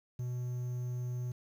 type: tone with quantisation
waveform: triangle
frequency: 123.47 Hz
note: B2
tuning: in tune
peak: -32 dBFS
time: 0.19-1.32 s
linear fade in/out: 5 ms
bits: 10
effects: none